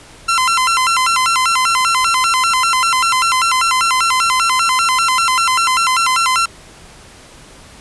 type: tone with vibrato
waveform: sawtooth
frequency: 1181 Hz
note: D6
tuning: 9 cents sharp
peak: -8 dBFS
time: 0.28-6.46 s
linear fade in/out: 10 ms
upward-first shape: square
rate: 5.1 Hz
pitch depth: 240 cents each way
effects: pink hiss -40 dBFS RMS until 7.8 s + resampled to 24000 Hz